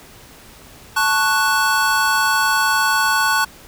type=chord; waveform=square; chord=F# minor; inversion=first; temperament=equal; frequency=880 / 1108.7 / 1480 Hz; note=A5 / C#6 / F#6; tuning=0 / 0 / 0 cents; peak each=-21 / -21 / -18 dBFS; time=0.96-3.45 s; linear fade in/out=10 ms; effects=pink hiss -43 dBFS RMS until 3.67 s